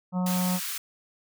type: harmonic tone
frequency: 181.9 Hz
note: F#3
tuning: 29 cents flat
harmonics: 1 / 3 / 4 / 5 / 6 / 7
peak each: -24 / -38 / -39 / -38 / -44 / -44 dBFS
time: 0.12-0.6 s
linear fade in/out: 50 ms
type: high-pass noise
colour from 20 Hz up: white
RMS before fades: -33 dBFS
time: 0.26-0.78 s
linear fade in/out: 5 ms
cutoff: 1200 Hz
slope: 24 dB/octave
effects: none